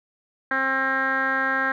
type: tone with low-pass filter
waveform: 10% pulse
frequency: 266.4 Hz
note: C4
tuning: 31 cents sharp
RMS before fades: -23 dBFS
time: 0.51-1.72 s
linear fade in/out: 2 ms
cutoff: 1700 Hz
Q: 7.4
effects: none